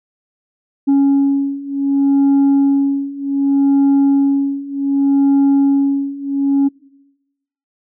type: beating tone pair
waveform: sine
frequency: 277.2 / 277.86 Hz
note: C#4 / C#4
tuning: 0 / +4 cents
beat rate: 0.66 Hz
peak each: -13 / -11 dBFS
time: 0.87-6.69 s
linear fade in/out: 20 ms
effects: noise-tail reverb RT60 1.0 s tail -24 dB re dry + tanh soft clip ceiling -8 dBFS